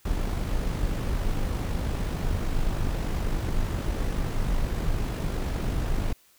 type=noise with amplitude modulation; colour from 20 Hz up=brown; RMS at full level=-25 dBFS; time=0.05-6.13 s; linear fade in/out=5 ms; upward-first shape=sine; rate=50.1 Hz; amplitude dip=35%; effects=white hiss -60 dBFS RMS until 6.38 s

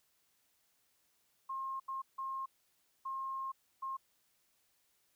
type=tone bursts at uneven times; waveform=sine; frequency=1069 Hz; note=C6; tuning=37 cents sharp; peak=-37 dBFS; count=5; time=1.49-1.8 / 1.88-2.02 / 2.18-2.46 / 3.05-3.52 / 3.82-3.97 s; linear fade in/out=10 ms; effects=white hiss -75 dBFS RMS until 5.15 s

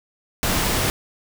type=noise; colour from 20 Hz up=pink; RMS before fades=-21 dBFS; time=0.43-0.9 s; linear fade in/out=0 ms; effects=none

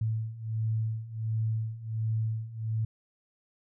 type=beating tone pair; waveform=sine; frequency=110 / 111.4 Hz; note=A2 / A2; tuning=0 / +22 cents; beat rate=1.4 Hz; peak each=-33 / -30 dBFS; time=0.01-2.85 s; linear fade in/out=5 ms; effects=none

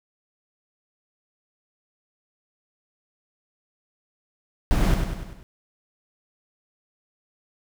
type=noise with echo; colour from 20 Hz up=brown; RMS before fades=-20 dBFS; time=4.71-4.94 s; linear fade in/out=0 ms; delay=98 ms; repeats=5; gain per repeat=-5 dB; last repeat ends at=5.43 s; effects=none

